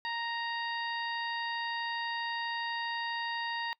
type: harmonic tone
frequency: 932.3 Hz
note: A#5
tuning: in tune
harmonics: 1 / 2 / 3 / 4 / 5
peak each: -36 / -37 / -43 / -43 / -45 dBFS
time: 0.05-3.73 s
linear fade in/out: 0 ms
effects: noise-tail reverb RT60 0.1 s tail -24 dB re dry